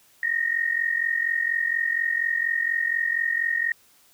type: tone pair together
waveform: sine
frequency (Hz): 1842.8 / 1887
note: A#6 / A#6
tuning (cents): -20 / +21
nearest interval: unison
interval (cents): 41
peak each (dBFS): -24 / -25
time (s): 0.23-3.72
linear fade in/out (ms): 2
effects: white hiss -58 dBFS RMS until 4.13 s